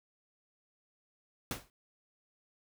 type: noise with exponential decay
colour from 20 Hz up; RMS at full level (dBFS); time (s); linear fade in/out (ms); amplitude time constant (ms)
pink; -34; 1.51-1.7; 1; 40
effects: none